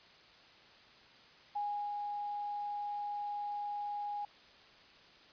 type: tone with ADSR envelope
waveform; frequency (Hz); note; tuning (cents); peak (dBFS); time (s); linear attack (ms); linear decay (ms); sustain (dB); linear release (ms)
sine; 824; G#5; -14; -33; 1.55-4.25; 12; 350; -3; 3
effects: white hiss -59 dBFS RMS until 5.32 s + resampled to 11025 Hz